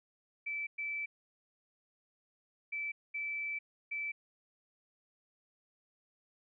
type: tone bursts at uneven times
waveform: sine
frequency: 2318 Hz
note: D7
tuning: 23 cents flat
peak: -35 dBFS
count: 5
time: 0.46-0.67 / 0.78-1.06 / 2.72-2.92 / 3.14-3.59 / 3.91-4.12 s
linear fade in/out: 10 ms
effects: none